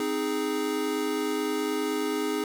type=chord; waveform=square; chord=Ab major; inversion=first; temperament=equal; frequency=261.6 / 311.1 / 415.3 Hz; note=C4 / Eb4 / Ab4; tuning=0 / 0 / 0 cents; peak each=-34 / -31 / -30 dBFS; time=0-2.44 s; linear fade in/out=2 ms; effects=none